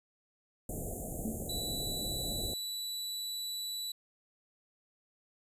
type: band-stop noise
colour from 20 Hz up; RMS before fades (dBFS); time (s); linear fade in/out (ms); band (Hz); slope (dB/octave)
pink; -39; 0.69-2.54; 2; 750 to 6900; 96
type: tone with exponential decay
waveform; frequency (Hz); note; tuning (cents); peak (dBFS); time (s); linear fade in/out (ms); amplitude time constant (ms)
sine; 221.9; A3; +15; -32; 1.25-1.61; 2; 78
type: tone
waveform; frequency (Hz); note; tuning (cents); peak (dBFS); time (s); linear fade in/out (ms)
sawtooth; 3951; B7; 0; -33; 1.49-3.92; 5
effects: resampled to 32000 Hz